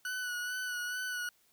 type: tone with vibrato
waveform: 40% pulse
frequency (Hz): 1480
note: F#6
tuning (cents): 0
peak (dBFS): -34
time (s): 0.05-1.29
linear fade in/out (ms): 2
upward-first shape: sine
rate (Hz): 2.3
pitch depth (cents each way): 30
effects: white hiss -69 dBFS RMS until 1.52 s